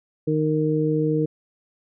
harmonic tone, 154.4 Hz, D#3, 13 cents flat, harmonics 1 / 2 / 3, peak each -23 / -23 / -23 dBFS, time 0.27-1.26 s, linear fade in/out 10 ms, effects none

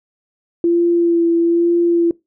sine tone with vibrato, 340 Hz, F4, 46 cents flat, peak -11 dBFS, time 0.64-2.11 s, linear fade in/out 2 ms, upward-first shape sine, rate 1.1 Hz, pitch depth 19 cents each way, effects noise-tail reverb RT60 0.2 s tail -22 dB re dry

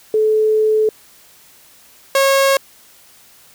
sine / sawtooth tone pair in turn, 433 / 545.5 Hz, A4 / C#5, -28 / -28 cents, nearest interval major third, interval 400 cents, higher second, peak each -11 / -7 dBFS, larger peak second, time 0.14-0.89 / 2.15-2.57 s, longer first, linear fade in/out 2 ms, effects white hiss -47 dBFS RMS until 3.54 s

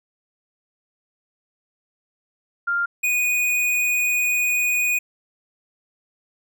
sine / square tone pair in turn, 1396.9 / 2473 Hz, F6 / D#7, 0 / -11 cents, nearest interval minor seventh, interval 989 cents, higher second, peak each -19 dBFS, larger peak neither, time 2.67-2.86 / 3.03-4.99 s, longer second, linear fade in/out 10 ms, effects none

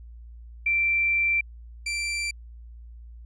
sine / sawtooth tone pair in turn, 2349 / 2349 Hz, D7 / D7, 0 / 0 cents, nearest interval unison, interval 0 cents, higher neither, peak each -20 / -23 dBFS, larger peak first, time 0.66-1.41 / 1.86-2.31 s, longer first, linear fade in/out 5 ms, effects added 58 Hz sine -41 dBFS peak until 3.25 s + resampled to 22050 Hz

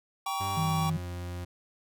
square chord, G diminished, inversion none, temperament just, 784 / 940.8 / 1128.9 Hz, G5 / Bb5 / Db6, 0 / +16 / +31 cents, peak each -34 / -40 / -34 dBFS, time 0.26-0.9 s, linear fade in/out 5 ms
40% pulse tone with pitch glide, 98 to 88.32 Hz, G2 to F2, 0 to +20 cents, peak -34 dBFS, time 0.4-1.45 s, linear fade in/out 10 ms, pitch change -180 cents, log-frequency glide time 0.57-1.06 s
sine tone, 160 Hz, D#3, 49 cents sharp, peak -27 dBFS, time 0.57-0.97 s, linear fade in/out 2 ms
effects none

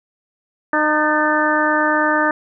harmonic tone with a mistuned harmonic, 304.8 Hz, D#4, 36 cents flat, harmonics 1 / 2 / 3 / 4 / 5 / 6, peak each -21 / -21 / -21 / -21 / -21 / -21 dBFS, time 0.73-2.31 s, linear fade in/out 2 ms, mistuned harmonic 6, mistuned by -54 cents, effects none

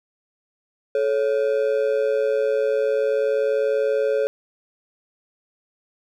triangle ring-modulated tone, 493.9 Hz, B4, in tune, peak -13 dBFS, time 0.95-4.27 s, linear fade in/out 0 ms, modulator 60.2 Hz, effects none

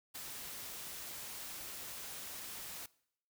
white noise with ADSR envelope, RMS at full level -44 dBFS, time 0.14-2.86 s, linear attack 17 ms, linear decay 7 ms, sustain -2 dB, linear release 4 ms, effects noise-tail reverb RT60 0.7 s tail -22 dB re dry

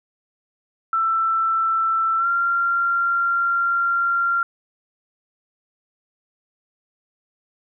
sine tone with pitch glide, 1333 to 1381.6 Hz, E6 to F6, +19 to -19 cents, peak -17 dBFS, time 0.93-4.43 s, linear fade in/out 2 ms, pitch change +62 cents, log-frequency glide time 2.18-2.27 s, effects none

